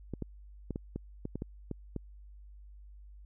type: clicks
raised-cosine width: 3 ms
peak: -23 dBFS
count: 10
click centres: 0.137 / 0.223 / 0.707 / 0.759 / 0.96 / 1.254 / 1.356 / 1.421 / 1.713 / 1.963 s
effects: added 50 Hz sine -49 dBFS peak until 3.25 s